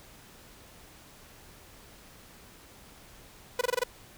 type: tone bursts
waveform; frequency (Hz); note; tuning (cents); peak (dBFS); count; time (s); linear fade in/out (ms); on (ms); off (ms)
sawtooth; 493.9; B4; 0; -20; 6; 3.59-3.837; 5; 22; 23
effects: pink hiss -53 dBFS RMS until 4.17 s